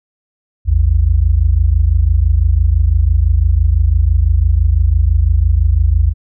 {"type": "tone pair together", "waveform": "sine", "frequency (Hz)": [56.45, 82.41], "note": ["A1", "E2"], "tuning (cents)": [45, 0], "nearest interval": "perfect fifth", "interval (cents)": 655, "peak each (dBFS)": -11, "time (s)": [0.65, 6.14], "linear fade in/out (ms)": 50, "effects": []}